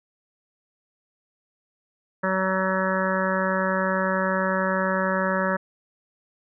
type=harmonic tone; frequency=188.9 Hz; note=F#3; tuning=36 cents sharp; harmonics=1 / 2 / 3 / 5 / 6 / 7 / 8 / 9 / 10; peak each=-27 / -34 / -26 / -30 / -34 / -30 / -33 / -29 / -38 dBFS; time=2.23-5.57 s; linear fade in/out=10 ms; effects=none